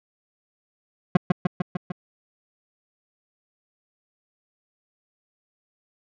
40% pulse tone with echo, 180 Hz, F#3, 47 cents flat, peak -10 dBFS, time 1.15-1.17 s, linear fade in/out 5 ms, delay 150 ms, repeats 5, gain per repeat -3 dB, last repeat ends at 1.92 s, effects low-pass 2000 Hz 12 dB/octave

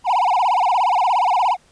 triangle tone with vibrato, 845 Hz, G#5, 30 cents sharp, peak -12 dBFS, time 0.04-1.57 s, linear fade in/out 50 ms, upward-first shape sine, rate 17 Hz, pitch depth 300 cents each way, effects pink hiss -55 dBFS RMS until 1.71 s + resampled to 22050 Hz

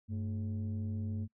sine tone pair together, 98.2 / 221.3 Hz, G2 / A3, +4 / +10 cents, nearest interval octave + major second, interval 1406 cents, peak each -33 / -37 dBFS, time 0.08-1.28 s, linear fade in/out 50 ms, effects noise-tail reverb RT60 0.1 s tail -26 dB re dry + tanh soft clip ceiling -31 dBFS

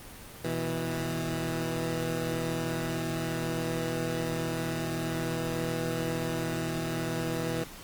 15% pulse tone pair together, 122.34 / 163.3 Hz, B2 / E3, -16 / -16 cents, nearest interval perfect fourth, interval 500 cents, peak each -28 / -25 dBFS, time 0.44-7.64 s, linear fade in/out 5 ms, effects pink hiss -46 dBFS RMS until 7.83 s + Opus 24 kbps

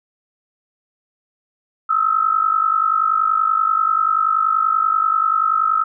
sine tone pair together, 1275 / 1325.4 Hz, D#6 / E6, +42 / +9 cents, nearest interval minor second, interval 67 cents, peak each -17 dBFS, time 1.89-5.84 s, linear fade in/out 10 ms, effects none

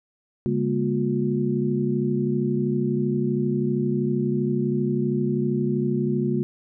sine tone cluster, 140.7 / 203.6 / 236.2 / 358.7 Hz, C#3 / G#3 / A#3 / F4, +26 / -34 / +23 / +46 cents, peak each -26 dBFS, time 0.46-6.43 s, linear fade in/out 0 ms, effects none

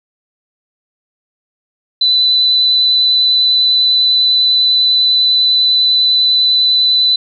sine tone with vibrato, 4000 Hz, B7, 21 cents sharp, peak -8 dBFS, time 2.01-7.16 s, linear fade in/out 5 ms, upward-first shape square, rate 10 Hz, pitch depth 8 cents each way, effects none

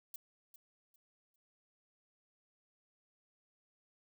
violet noise with echo, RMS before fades -45 dBFS, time 0.14-0.16 s, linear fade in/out 2 ms, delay 400 ms, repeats 3, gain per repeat -12 dB, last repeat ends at 1.36 s, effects none

